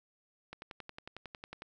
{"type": "click train", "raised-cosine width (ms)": 0.3, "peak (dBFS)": -28, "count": 13, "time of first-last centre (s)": [0.53, 1.621], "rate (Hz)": 11, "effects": []}